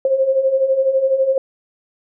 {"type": "beating tone pair", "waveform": "sine", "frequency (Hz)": [523.3, 535.3], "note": ["C5", "C5"], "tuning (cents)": [0, 39], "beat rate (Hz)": 12, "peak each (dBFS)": [-20, -14], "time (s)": [0.05, 1.38], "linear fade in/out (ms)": 2, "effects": []}